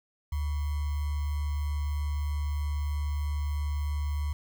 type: tone with sample-and-hold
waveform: sine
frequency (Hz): 73.42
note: D2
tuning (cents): 0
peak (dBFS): -27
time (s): 0.32-4.33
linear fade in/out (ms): 5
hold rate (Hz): 1050
effects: none